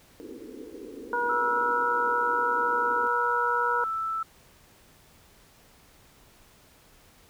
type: band-pass noise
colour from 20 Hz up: white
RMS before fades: -42 dBFS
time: 0.2-3.07 s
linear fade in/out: 0 ms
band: 230 to 490 Hz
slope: 96 dB/octave
type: harmonic tone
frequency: 480.7 Hz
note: B4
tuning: 47 cents flat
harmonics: 1 / 2 / 3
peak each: -31 / -27 / -29 dBFS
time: 1.13-3.84 s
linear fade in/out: 2 ms
type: tone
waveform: sine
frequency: 1321 Hz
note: E6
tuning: 3 cents sharp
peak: -27 dBFS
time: 1.29-4.23 s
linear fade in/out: 5 ms
effects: pink hiss -57 dBFS RMS until 7.29 s